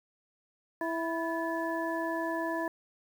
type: harmonic tone with a mistuned harmonic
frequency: 329.3 Hz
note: E4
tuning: 2 cents flat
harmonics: 1 / 2 / 3 / 5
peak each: -34 / -35 / -36 / -38 dBFS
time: 0.81-2.68 s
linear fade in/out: 2 ms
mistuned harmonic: 5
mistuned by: +83 cents
effects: 9-bit